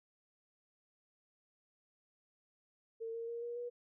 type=tone with pitch steps; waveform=sine; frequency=453.7 / 460.8 / 468.1 / 475.4 / 482.9 Hz; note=A#4 / A#4 / A#4 / A#4 / B4; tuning=-47 / -20 / +7 / +34 / -39 cents; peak=-39 dBFS; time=3-3.7 s; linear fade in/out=20 ms; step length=140 ms; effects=none